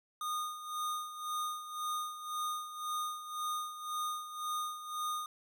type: tone with tremolo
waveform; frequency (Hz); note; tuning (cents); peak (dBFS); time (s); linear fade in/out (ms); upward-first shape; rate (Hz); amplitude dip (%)
square; 1228; D#6; -23; -34; 0.21-5.26; 2; sine; 1.9; 70
effects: none